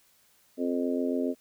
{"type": "harmonic tone", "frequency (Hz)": 87.31, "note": "F2", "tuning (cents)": 0, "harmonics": [3, 4, 5, 6, 7], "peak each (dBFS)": [-28, -34, -33, -39, -35], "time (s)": [0.57, 1.35], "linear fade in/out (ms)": 50, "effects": ["white hiss -64 dBFS RMS until 1.4 s"]}